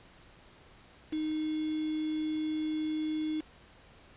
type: tone with quantisation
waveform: sine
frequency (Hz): 310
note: D#4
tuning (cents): -6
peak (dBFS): -30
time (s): 1.12-3.41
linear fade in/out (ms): 10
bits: 7
effects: pink hiss -57 dBFS RMS until 4.16 s + resampled to 8000 Hz

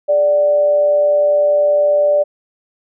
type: tone with amplitude modulation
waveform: sine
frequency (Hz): 587.3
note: D5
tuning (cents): 0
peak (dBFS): -8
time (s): 0.08-2.24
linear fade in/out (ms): 20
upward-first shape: sine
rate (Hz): 170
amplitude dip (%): 35
effects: none

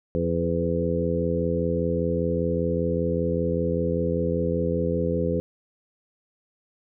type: harmonic tone with a mistuned harmonic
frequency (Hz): 85.1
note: F2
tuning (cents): -44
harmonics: 1 / 2 / 3 / 4 / 5 / 6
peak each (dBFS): -30 / -27 / -31 / -32 / -29 / -27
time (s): 0.15-5.4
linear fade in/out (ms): 0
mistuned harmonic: 6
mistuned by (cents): -18
effects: none

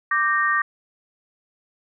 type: chord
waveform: sine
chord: G minor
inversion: second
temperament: equal with one note detuned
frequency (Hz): 1174.7 / 1568 / 1851.8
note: D6 / G6 / Bb6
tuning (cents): 0 / 0 / -12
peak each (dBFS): -21 / -25 / -21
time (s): 0.11-0.62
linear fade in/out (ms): 5
effects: none

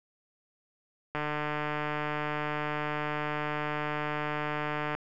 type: click train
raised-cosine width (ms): 0.5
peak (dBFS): -17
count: 571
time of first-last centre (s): 1.15-4.95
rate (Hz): 150
effects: none

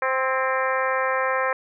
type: harmonic tone with a mistuned harmonic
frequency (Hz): 261.6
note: C4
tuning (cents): 0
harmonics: 2 / 3 / 4 / 5 / 6 / 7 / 8 / 9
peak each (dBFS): -25 / -31 / -26 / -29 / -30 / -29 / -35 / -36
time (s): 0.02-1.53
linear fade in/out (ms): 2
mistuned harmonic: 6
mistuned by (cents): +37
effects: none

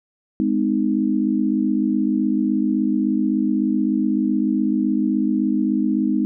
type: chord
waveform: sine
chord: Ab major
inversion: none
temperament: equal with one note detuned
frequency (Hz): 207.7 / 254.9 / 311.1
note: Ab3 / C4 / Eb4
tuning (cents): 0 / -45 / 0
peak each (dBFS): -21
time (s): 0.4-6.25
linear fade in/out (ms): 0
effects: none

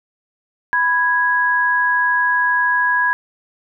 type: tone pair together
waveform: sine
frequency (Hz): 989.8 / 1657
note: B5 / G#6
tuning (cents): +4 / -4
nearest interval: major sixth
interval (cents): 892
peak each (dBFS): -18 / -15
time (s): 0.73-3.13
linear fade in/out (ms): 0
effects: none

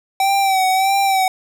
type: tone with vibrato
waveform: square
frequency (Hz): 770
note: G5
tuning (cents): -31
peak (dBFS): -14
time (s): 0.2-1.28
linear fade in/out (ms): 2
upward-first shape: sine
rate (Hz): 1.6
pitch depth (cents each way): 46
effects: none

